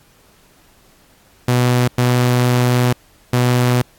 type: tone bursts at uneven times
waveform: sawtooth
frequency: 123.47 Hz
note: B2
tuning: in tune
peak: -8 dBFS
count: 3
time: 1.48-1.88 / 1.98-2.93 / 3.33-3.82 s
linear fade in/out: 5 ms
effects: pink hiss -52 dBFS RMS until 3.98 s + AAC 64 kbps